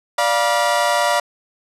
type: chord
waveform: 30% pulse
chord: B diminished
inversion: first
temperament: equal with one note detuned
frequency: 587.3 / 698.5 / 964.6 Hz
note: D5 / F5 / B5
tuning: 0 / 0 / -41 cents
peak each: -17 dBFS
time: 0.18-1.2 s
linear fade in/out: 5 ms
effects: low-pass 11000 Hz 12 dB/octave